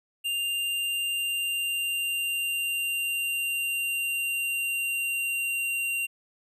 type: tone with pitch glide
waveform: square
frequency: 2794 to 2765 Hz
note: F7 to F7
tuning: 0 to -18 cents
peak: -27 dBFS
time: 0.24-6.07 s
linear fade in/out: 20 ms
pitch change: -18 cents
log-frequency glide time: 0.34-5.69 s
effects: none